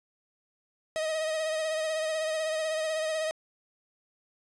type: tone with vibrato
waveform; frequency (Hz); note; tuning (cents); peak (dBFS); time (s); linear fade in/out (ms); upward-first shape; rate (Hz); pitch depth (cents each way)
45% pulse; 630; D#5; +21; -28; 0.96-3.31; 0; triangle; 16; 41
effects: resampled to 24000 Hz + 10-bit